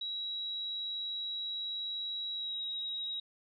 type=tone with pitch glide; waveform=sine; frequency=3873 to 3822 Hz; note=B7 to A#7; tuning=-35 to +43 cents; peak=-35 dBFS; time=0.01-3.2 s; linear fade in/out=5 ms; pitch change=-22 cents; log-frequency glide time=2.34-2.59 s; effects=none